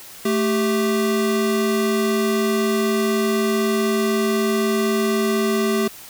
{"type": "tone pair together", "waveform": "square", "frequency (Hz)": [220, 392], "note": ["A3", "G4"], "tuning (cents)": [0, 0], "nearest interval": "minor seventh", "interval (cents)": 1000, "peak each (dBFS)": -21, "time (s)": [0.25, 5.88], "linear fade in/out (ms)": 5, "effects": ["white hiss -40 dBFS RMS until 6.09 s"]}